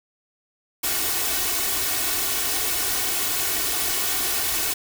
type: noise with comb filter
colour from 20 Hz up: white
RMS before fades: -24 dBFS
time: 0.83-4.74 s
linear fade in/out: 10 ms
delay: 2.7 ms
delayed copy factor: +0.75
effects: none